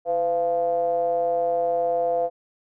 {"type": "ring-modulated tone", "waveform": "triangle", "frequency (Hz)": 90.6, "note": "F#2", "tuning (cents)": -36, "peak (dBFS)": -15, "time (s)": [0.05, 2.3], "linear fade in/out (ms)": 50, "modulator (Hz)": 598, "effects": []}